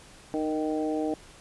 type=harmonic tone with a mistuned harmonic; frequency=155.56 Hz; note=D#3; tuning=in tune; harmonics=2 / 3 / 4 / 5; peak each=-28 / -32 / -34 / -36 dBFS; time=0.34-1.14 s; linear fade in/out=0 ms; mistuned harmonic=2; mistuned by=-16 cents; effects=pink hiss -51 dBFS RMS until 1.4 s + resampled to 24000 Hz